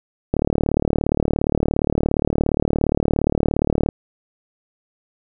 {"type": "click train", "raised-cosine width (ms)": 2, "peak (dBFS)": -4, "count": 133, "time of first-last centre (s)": [0.34, 3.888], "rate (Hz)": 37.2, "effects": []}